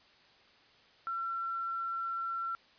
sine tone, 1354 Hz, E6, 46 cents sharp, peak -33 dBFS, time 1.07-2.55 s, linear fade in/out 0 ms, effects white hiss -62 dBFS RMS until 2.78 s + resampled to 11025 Hz

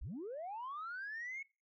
sine linear sweep, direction up, 30.87 to 2217 Hz, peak -40 dBFS, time 0.01-1.43 s, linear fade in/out 10 ms, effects noise-tail reverb RT60 0.3 s tail -23 dB re dry + tanh soft clip ceiling -38 dBFS

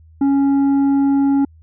sine tone with tanh clipping, 277.2 Hz, C#4, in tune, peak -13 dBFS, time 0.21-1.45 s, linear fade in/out 5 ms, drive 6 dB, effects added 80 Hz sine -43 dBFS peak until 1.62 s

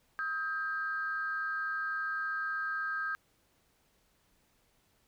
sine tone pair together, 1268.3 / 1592 Hz, D#6 / G6, +33 / +26 cents, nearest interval major third, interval 393 cents, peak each -36 / -33 dBFS, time 0.19-3.15 s, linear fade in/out 0 ms, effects tanh soft clip ceiling -24 dBFS + pink hiss -71 dBFS RMS until 5.07 s

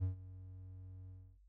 triangle tone with ADSR envelope, 93 Hz, F#2, 9 cents sharp, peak -29 dBFS, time 0-1.39 s, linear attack 32 ms, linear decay 120 ms, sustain -18 dB, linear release 300 ms, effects added 49 Hz sine -62 dBFS peak until 1.48 s

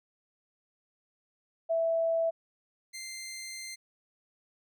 sine / 15% pulse tone pair in turn, 659.3 / 2088 Hz, E5 / C7, 0 / -4 cents, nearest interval octave + minor sixth, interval 1996 cents, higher second, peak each -25 / -33 dBFS, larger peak first, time 1.69-2.31 / 2.93-3.76 s, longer second, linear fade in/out 20 ms, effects none

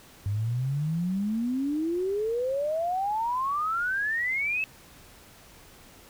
sine exponential sweep, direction up, 98 to 2637 Hz, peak -25 dBFS, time 0.26-4.64 s, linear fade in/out 0 ms, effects pink hiss -52 dBFS RMS until 6.09 s

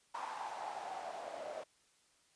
white noise with band-pass filter sweep, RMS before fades -44 dBFS, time 0.14-1.64 s, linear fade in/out 10 ms, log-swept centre 960 to 590 Hz, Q 6.8, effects white hiss -71 dBFS RMS until 2.35 s + resampled to 22050 Hz

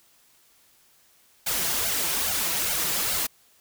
white noise with flanger, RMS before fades -26 dBFS, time 1.46-3.27 s, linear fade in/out 10 ms, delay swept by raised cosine 1.3 to 6.1 ms, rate 2.4 Hz, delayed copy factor +0.85, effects white hiss -60 dBFS RMS until 3.6 s

